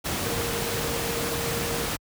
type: tone in noise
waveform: sine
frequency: 466.2 Hz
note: A#4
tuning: in tune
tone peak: -32 dBFS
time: 0.25-1.87 s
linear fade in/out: 20 ms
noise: pink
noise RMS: -28 dBFS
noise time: 0.04-1.97 s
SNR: -7 dB
effects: high-pass 60 Hz 12 dB/octave